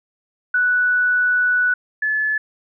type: tone pair in turn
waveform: sine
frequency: 1480 / 1725.7 Hz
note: F#6 / A6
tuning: 0 / -34 cents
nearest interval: minor third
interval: 266 cents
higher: second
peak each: -14 / -17 dBFS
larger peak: first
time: 0.54-1.74 / 2.02-2.38 s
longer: first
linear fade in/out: 5 ms
effects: none